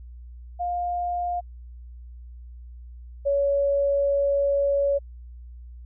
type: tone pair in turn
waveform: sine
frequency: 706 / 561.9 Hz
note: F5 / C#5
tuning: +19 / +23 cents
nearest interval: major third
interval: 396 cents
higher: first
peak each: -24 / -19 dBFS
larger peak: second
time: 0.59-1.41 / 3.25-4.99 s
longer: second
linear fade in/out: 20 ms
effects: added 60 Hz sine -39 dBFS peak until 5.85 s